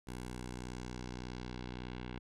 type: tone with low-pass filter sweep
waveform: 10% pulse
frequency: 61.74 Hz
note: B1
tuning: in tune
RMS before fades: -44 dBFS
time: 0.07-2.19 s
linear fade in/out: 5 ms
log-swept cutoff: 11000 to 3000 Hz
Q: 1.5
effects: none